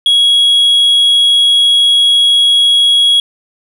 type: tone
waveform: sine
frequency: 3322 Hz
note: G#7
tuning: in tune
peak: -3 dBFS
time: 0.06-3.2 s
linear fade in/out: 2 ms
effects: tanh soft clip ceiling -5 dBFS + 7-bit